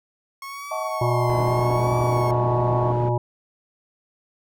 30% pulse tone with vibrato, 1090 Hz, C#6, 29 cents flat, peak -30 dBFS, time 0.42-2.31 s, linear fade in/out 2 ms, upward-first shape triangle, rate 0.8 Hz, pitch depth 100 cents each way
sine chord, D# half-diminished seventh, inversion none, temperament equal with one note detuned, 632.4 / 740 / 880 / 1108.7 Hz, D#5 / F#5 / A5 / C#6, +28 / 0 / 0 / 0 cents, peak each -28 / -33 / -33 / -30 dBFS, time 0.71-2.92 s, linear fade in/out 5 ms
harmonic tone, 120.5 Hz, B2, 42 cents flat, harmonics 1 / 3 / 5 / 7 / 8, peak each -21 / -26 / -28 / -29 / -30 dBFS, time 1.01-3.18 s, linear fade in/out 5 ms
white low-pass noise, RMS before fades -32 dBFS, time 1.29-3.09 s, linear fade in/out 2 ms, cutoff 440 Hz, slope 12 dB/octave
effects none

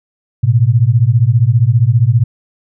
sine beating tone pair, 110 / 125 Hz, A2 / B2, 0 / +21 cents, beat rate 15 Hz, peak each -10 dBFS, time 0.43-2.24 s, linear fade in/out 10 ms, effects none

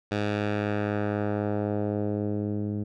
10% pulse tone with low-pass filter sweep, 103.9 Hz, G#2, 1 cent sharp, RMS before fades -28 dBFS, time 0.11-2.84 s, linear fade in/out 10 ms, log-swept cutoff 4000 to 240 Hz, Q 0.93, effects none

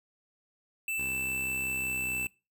square tone, 2650 Hz, E7, 9 cents sharp, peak -31 dBFS, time 0.88-2.27 s, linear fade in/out 2 ms
10% pulse tone with pitch glide, 65.41 to 63.44 Hz, C2 to B1, 0 to +47 cents, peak -34 dBFS, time 0.98-2.27 s, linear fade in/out 5 ms, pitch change -53 cents, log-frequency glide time 1.76-2.06 s
effects noise-tail reverb RT60 0.3 s tail -23 dB re dry

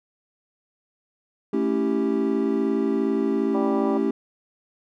triangle chord, A dominant seventh, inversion none, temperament equal, 220 / 277.2 / 329.6 / 392 Hz, A3 / C#4 / E4 / G4, 0 / 0 / 0 / 0 cents, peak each -24 / -23 / -26 / -23 dBFS, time 1.53-4.11 s, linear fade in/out 5 ms
harmonic tone, 196 Hz, G3, in tune, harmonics 3 / 4 / 5 / 6, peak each -30 / -32 / -34 / -36 dBFS, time 3.54-3.98 s, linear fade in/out 10 ms
effects none

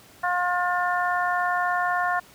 harmonic tone, 356.5 Hz, F4, 36 cents sharp, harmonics 2 / 3 / 4 / 5, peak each -25 / -27 / -28 / -29 dBFS, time 0.23-2.2 s, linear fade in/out 10 ms, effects pink hiss -51 dBFS RMS until 2.34 s + high-pass 80 Hz 12 dB/octave

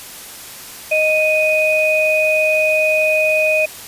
sine tone pair together, 622.2 / 2489 Hz, D#5 / D#7, 0 / 0 cents, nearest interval 2 octaves, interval 2400 cents, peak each -15 dBFS, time 0.91-3.66 s, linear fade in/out 10 ms, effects white hiss -34 dBFS RMS until 3.87 s + resampled to 32000 Hz

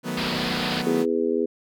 sawtooth chord, B dominant seventh, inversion first, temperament equal, 155.56 / 185 / 220 / 246.9 Hz, D#3 / F#3 / A3 / B3, 0 / 0 / 0 / 0 cents, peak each -30 / -28 / -30 / -26 dBFS, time 0.03-1.06 s, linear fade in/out 50 ms
white low-pass noise, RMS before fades -29 dBFS, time 0.17-0.82 s, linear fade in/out 5 ms, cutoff 5000 Hz, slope 96 dB/octave
harmonic tone, 82.41 Hz, E2, in tune, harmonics 3 / 4 / 5 / 6, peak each -27 / -27 / -23 / -29 dBFS, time 0.86-1.46 s, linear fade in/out 10 ms
effects none

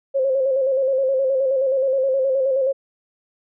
sine tone with vibrato, 533 Hz, C5, 32 cents sharp, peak -16 dBFS, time 0.14-2.73 s, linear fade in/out 20 ms, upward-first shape square, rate 9.5 Hz, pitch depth 45 cents each way, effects none

